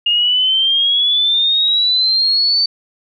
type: exponential sweep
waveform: sine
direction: up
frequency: 2832 to 4571 Hz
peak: -11 dBFS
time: 0.06-2.66 s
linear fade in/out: 5 ms
effects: none